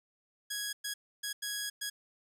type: tone bursts at uneven times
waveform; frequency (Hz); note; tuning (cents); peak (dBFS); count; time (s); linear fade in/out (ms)
10% pulse; 1661.2; G#6; 0; -26; 5; 0.5-0.73 / 0.84-0.94 / 1.23-1.33 / 1.42-1.7 / 1.81-1.9; 10
effects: none